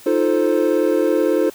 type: chord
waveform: triangle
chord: F dominant seventh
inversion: third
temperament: equal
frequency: 311.1 / 349.2 / 440 / 523.3 Hz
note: Eb4 / F4 / A4 / C5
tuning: 0 / 0 / 0 / 0 cents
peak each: -18 dBFS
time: 0.06-1.5 s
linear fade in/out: 5 ms
effects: white hiss -43 dBFS RMS until 1.54 s